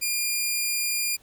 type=tone; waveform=10% pulse; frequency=2409 Hz; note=D7; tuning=43 cents sharp; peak=-15 dBFS; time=0.01-1.17 s; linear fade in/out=20 ms; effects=pink hiss -58 dBFS RMS until 1.22 s